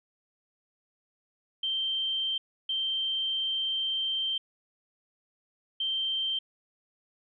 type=tone bursts at uneven times; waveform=sine; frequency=3136 Hz; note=G7; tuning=in tune; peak=-27 dBFS; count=3; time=1.63-2.38 / 2.69-4.38 / 5.8-6.39 s; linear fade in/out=5 ms; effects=none